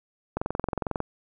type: click train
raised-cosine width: 1 ms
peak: -13 dBFS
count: 15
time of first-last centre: 0.37-1.003 s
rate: 22.1 Hz
effects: none